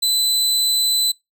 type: tone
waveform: sawtooth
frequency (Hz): 4014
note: B7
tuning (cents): +27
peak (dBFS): -13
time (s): 0.02-1.12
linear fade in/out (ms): 10
effects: noise-tail reverb RT60 0.2 s tail -25 dB re dry